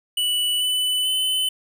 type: tone with pitch steps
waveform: square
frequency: 2960 / 2994 / 3029 Hz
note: F#7 / F#7 / F#7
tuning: 0 / +20 / +40 cents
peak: -20 dBFS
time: 0.17-1.49 s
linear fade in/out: 5 ms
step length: 440 ms
effects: 9-bit

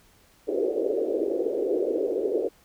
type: band-pass noise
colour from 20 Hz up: pink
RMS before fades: -26 dBFS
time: 0.47-2.49 s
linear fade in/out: 20 ms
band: 340 to 530 Hz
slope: 48 dB/octave
effects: pink hiss -59 dBFS RMS until 2.64 s

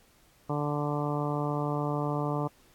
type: harmonic tone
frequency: 146.83 Hz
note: D3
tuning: in tune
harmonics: 1 / 2 / 3 / 4 / 5 / 6 / 7 / 8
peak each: -31 / -34 / -36 / -37 / -38 / -39 / -39 / -40 dBFS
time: 0.49-2.48 s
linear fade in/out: 10 ms
effects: pink hiss -62 dBFS RMS until 2.74 s + AAC 64 kbps

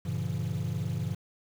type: chord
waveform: triangle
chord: G diminished seventh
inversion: none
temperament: just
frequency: 98 / 117.6 / 141.12 / 169.34 Hz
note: G2 / Bb2 / Db3 / Fb3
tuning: 0 / +16 / +31 / +47 cents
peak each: -32 dBFS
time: 0.05-1.15 s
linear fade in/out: 10 ms
effects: tanh soft clip ceiling -22 dBFS + 8-bit

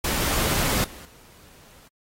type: noise with level steps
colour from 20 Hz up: pink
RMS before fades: -24 / -44 / -52 dBFS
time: 0.04-1.88 s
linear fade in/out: 5 ms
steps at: 0.84 / 1.05 s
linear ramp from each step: 2 ms
effects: AAC 48 kbps

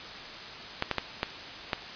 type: clicks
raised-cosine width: 0.3 ms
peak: -10 dBFS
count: 5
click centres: 0.824 / 0.913 / 0.983 / 1.231 / 1.732 s
effects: white hiss -41 dBFS RMS until 1.95 s + resampled to 11025 Hz

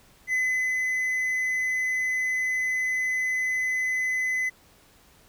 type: tone with ADSR envelope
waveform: triangle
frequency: 2022 Hz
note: B6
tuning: 40 cents sharp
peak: -20 dBFS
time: 0.27-4.5 s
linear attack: 60 ms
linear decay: 410 ms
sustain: -2 dB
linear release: 17 ms
effects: pink hiss -57 dBFS RMS until 5.28 s

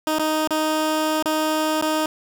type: tone with dropouts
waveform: 15% pulse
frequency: 311.1 Hz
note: D#4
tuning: in tune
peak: -13 dBFS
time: 0.07-2.06 s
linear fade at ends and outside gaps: 1 ms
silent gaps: 0.186-0.195 / 0.475-0.507 / 1.225-1.257 / 1.813-1.824 s
effects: none

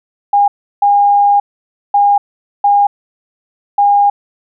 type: tone bursts at uneven times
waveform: sine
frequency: 812 Hz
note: G#5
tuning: 39 cents flat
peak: -6 dBFS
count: 5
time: 0.33-0.48 / 0.82-1.4 / 1.94-2.18 / 2.64-2.87 / 3.78-4.1 s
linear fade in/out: 5 ms
effects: none

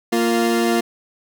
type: tone pair together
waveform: 30% pulse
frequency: 231.8 / 349.2 Hz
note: A#3 / F4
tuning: -10 / 0 cents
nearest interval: perfect fifth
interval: 710 cents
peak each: -16 / -16 dBFS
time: 0.12-0.81 s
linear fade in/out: 10 ms
effects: none

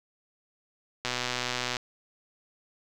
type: click train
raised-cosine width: 0.2 ms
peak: -12 dBFS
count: 90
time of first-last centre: 1.05-1.768 s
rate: 124 Hz
effects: none

